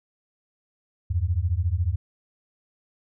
sine beating tone pair, 80.6 / 94.6 Hz, E2 / F#2, -38 / +39 cents, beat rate 14 Hz, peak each -24 dBFS, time 1.1-1.96 s, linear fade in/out 10 ms, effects none

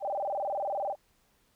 sine tone with vibrato, 684 Hz, F5, 36 cents flat, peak -29 dBFS, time 0-0.96 s, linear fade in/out 50 ms, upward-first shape square, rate 20 Hz, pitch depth 250 cents each way, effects pink hiss -69 dBFS RMS until 1.55 s

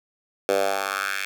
10% pulse tone with high-pass filter sweep, 98 Hz, G2, in tune, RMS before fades -25 dBFS, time 0.49-1.25 s, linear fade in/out 0 ms, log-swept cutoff 470 to 2100 Hz, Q 2.8, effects none

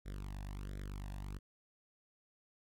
sawtooth tone with flanger, 49 Hz, G1, in tune, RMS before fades -44 dBFS, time 0.05-1.39 s, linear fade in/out 20 ms, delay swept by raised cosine 0.54 to 1.15 ms, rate 1.4 Hz, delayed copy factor +0.95, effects AAC 48 kbps

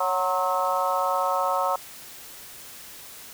harmonic tone with a mistuned harmonic, 184.7 Hz, F#3, 3 cents flat, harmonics 3 / 4 / 5 / 6 / 7, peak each -28 / -28 / -28 / -28 / -28 dBFS, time 0-1.76 s, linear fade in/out 5 ms, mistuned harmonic 6, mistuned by -49 cents, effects white hiss -43 dBFS RMS until 3.33 s

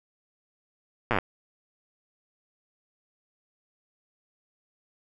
slowing click train, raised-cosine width 0.5 ms, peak -9 dBFS, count 9, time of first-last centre 1.11-1.186 s, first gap 8 ms, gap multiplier 1.05, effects none

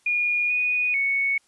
sine tone with pitch steps, 2436 / 2473 / 2217 Hz, D#7 / D#7 / C#7, -37 / -11 / 0 cents, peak -20 dBFS, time 0.06-1.38 s, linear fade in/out 5 ms, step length 440 ms, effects white hiss -63 dBFS RMS until 1.47 s + resampled to 24000 Hz

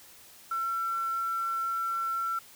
sine tone with quantisation, 1351 Hz, E6, 42 cents sharp, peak -28 dBFS, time 0.51-2.39 s, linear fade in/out 5 ms, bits 8, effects white hiss -53 dBFS RMS until 2.55 s

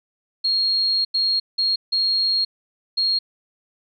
sine tone bursts at uneven times, 4264 Hz, C8, 32 cents sharp, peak -17 dBFS, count 5, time 0.44-1.05 / 1.14-1.4 / 1.58-1.76 / 1.92-2.45 / 2.97-3.19 s, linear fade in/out 10 ms, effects none

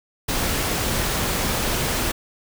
pink noise, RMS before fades -23 dBFS, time 0.28-2.12 s, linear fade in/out 10 ms, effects none

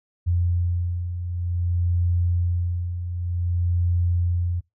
sine beating tone pair, 87 / 87.54 Hz, F2 / F2, -6 / +5 cents, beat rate 0.54 Hz, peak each -28 / -21 dBFS, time 0.26-4.61 s, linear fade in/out 20 ms, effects noise-tail reverb RT60 0.2 s tail -24 dB re dry

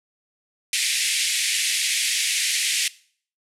pink band-pass noise, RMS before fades -23 dBFS, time 0.73-2.88 s, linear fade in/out 2 ms, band 2000 to 11000 Hz, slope 48 dB/octave, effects noise-tail reverb RT60 0.5 s tail -20 dB re dry

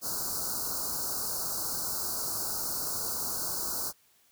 white band-stop noise, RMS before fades -33 dBFS, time 0.01-3.93 s, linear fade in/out 50 ms, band 1500 to 4200 Hz, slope 96 dB/octave, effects white hiss -65 dBFS RMS until 4.31 s

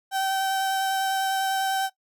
35% pulse tone with vibrato, 772 Hz, G5, 27 cents flat, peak -21 dBFS, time 0.11-1.9 s, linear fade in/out 50 ms, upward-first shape sine, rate 10 Hz, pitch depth 10 cents each way, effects noise-tail reverb RT60 0.1 s tail -18 dB re dry

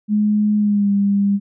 sine tone with pitch glide, 210 to 200.3 Hz, G#3 to G3, +19 to +38 cents, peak -13 dBFS, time 0.08-1.4 s, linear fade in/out 50 ms, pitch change -81 cents, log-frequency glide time 0.57-0.91 s, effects none

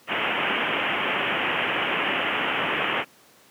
white low-pass noise, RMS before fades -25 dBFS, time 0.07-3.05 s, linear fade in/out 50 ms, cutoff 3100 Hz, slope 96 dB/octave, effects pink hiss -54 dBFS RMS until 3.5 s + high-pass 200 Hz 12 dB/octave

